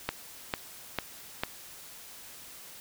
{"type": "click train", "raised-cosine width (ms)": 0.3, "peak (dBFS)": -12, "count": 4, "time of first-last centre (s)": [0.09, 1.435], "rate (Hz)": 2.23, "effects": ["white hiss -48 dBFS RMS until 2.8 s"]}